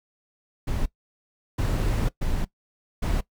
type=noise bursts at uneven times; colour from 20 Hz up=brown; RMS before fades=-24 dBFS; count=4; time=0.67-0.86 / 1.58-2.09 / 2.21-2.45 / 3.02-3.21 s; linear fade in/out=10 ms; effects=noise-tail reverb RT60 0.1 s tail -19 dB re dry